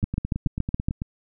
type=two click trains; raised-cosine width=5 ms; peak=-10 / -15 dBFS; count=7 / 10; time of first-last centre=0.04-0.885 / 0.03-1.019 s; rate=7.1 / 9.1 Hz; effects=none